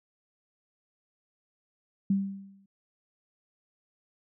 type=tone with exponential decay; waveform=sine; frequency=196 Hz; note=G3; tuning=in tune; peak=-20 dBFS; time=2.1-2.66 s; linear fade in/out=5 ms; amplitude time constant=120 ms; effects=none